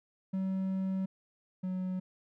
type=tone pair in turn; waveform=triangle; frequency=190.2 / 185 Hz; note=F#3 / F#3; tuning=+48 / 0 cents; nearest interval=unison; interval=48 cents; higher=first; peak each=-28 / -30 dBFS; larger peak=first; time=0.33-1.06 / 1.63-2 s; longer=first; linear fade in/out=10 ms; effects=none